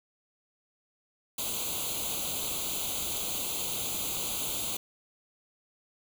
white noise with comb filter, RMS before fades -33 dBFS, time 1.38-4.77 s, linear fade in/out 5 ms, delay 0.28 ms, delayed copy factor +0.95, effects none

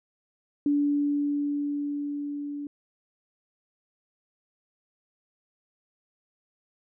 sine tone with level ramp, 288.9 Hz, D4, 28 cents flat, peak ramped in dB -20 to -32 dBFS, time 0.66-2.67 s, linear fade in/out 2 ms, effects none

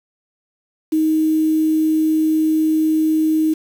sine tone with quantisation, 314 Hz, D#4, 16 cents sharp, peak -13 dBFS, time 0.92-3.54 s, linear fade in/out 10 ms, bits 6, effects none

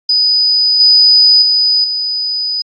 sine tone with level steps, 4978 Hz, D#8, in tune, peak -8 / -4 / -8 / -14 dBFS, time 0.09-2.62 s, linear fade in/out 5 ms, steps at 0.8 / 1.42 / 1.84 s, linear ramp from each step 2 ms, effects AAC 64 kbps

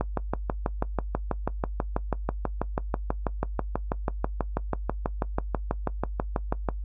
click train, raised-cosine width 1 ms, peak -11 dBFS, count 42, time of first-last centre 0.01-6.688 s, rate 6.14 Hz, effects noise-tail reverb RT60 0.1 s tail -18 dB re dry + added 50 Hz sine -30 dBFS peak until 6.84 s

